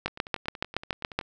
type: two click trains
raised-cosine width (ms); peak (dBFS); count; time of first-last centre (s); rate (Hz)
0.3; -24 / -9; 13 / 9; 0.08-1.212 / 0.06-1.19; 10.6 / 7.08
effects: none